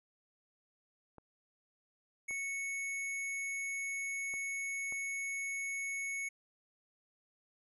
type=clicks; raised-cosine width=1 ms; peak=-38 dBFS; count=4; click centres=1.183 / 2.309 / 4.339 / 4.924 s
type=tone; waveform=square; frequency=2211 Hz; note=C#7; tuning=5 cents flat; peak=-37 dBFS; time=2.28-6.29 s; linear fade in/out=10 ms
effects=resampled to 32000 Hz